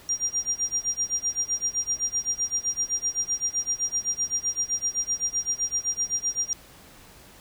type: tone with tremolo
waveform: sine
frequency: 5700 Hz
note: F8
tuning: 34 cents sharp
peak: -21 dBFS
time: 0.09-6.53 s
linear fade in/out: 0 ms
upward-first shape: sine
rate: 7.8 Hz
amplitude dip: 95%
effects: pink hiss -50 dBFS RMS until 7.4 s